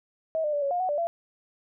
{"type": "tone with pitch steps", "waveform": "sine", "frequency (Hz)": [641, 600, 581, 558, 710, 742, 586, 678], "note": ["E5", "D5", "D5", "C#5", "F5", "F#5", "D5", "E5"], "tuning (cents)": [-49, 37, -19, 11, 28, 5, -4, 49], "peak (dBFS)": -24, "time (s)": [0.35, 1.07], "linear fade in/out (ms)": 0, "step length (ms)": 90, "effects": []}